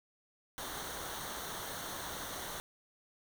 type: noise with comb filter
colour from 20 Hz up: pink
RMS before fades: -42 dBFS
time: 0.58-2.6 s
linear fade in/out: 0 ms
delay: 0.4 ms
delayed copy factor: -0.65
effects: none